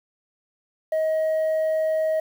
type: tone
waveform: sine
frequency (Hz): 632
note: D#5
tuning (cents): +27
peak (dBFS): -17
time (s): 0.92-2.2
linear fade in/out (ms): 5
effects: tanh soft clip ceiling -19 dBFS + 8-bit